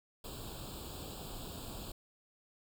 pink noise with comb filter, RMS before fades -45 dBFS, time 0.24-1.92 s, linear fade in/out 5 ms, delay 0.25 ms, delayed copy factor +0.95, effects none

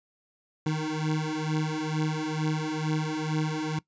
25% pulse beating tone pair, 154.2 / 156.4 Hz, D#3 / D#3, -15 / +9 cents, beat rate 2.2 Hz, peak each -26 / -26 dBFS, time 0.66-3.79 s, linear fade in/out 5 ms, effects noise-tail reverb RT60 0.1 s tail -20 dB re dry + resampled to 16000 Hz

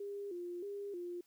sine tone with vibrato, 376.6 Hz, F#4, 31 cents sharp, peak -40 dBFS, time 0-1.21 s, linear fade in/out 5 ms, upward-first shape square, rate 1.6 Hz, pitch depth 120 cents each way, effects white hiss -73 dBFS RMS until 1.26 s

